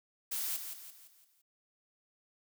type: noise with echo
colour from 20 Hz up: blue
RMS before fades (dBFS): -36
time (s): 0.31-0.57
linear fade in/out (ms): 10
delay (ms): 170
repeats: 5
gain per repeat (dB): -7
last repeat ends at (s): 1.42
effects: none